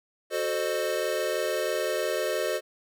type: chord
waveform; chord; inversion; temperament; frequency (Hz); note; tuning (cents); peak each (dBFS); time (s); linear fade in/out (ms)
square; F# diminished seventh; none; equal with one note detuned; 370 / 440 / 523.3 / 609.4; F#4 / A4 / C5 / Eb5; 0 / 0 / 0 / -36; -34 / -33 / -32 / -31; 0.3-2.61; 50
effects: none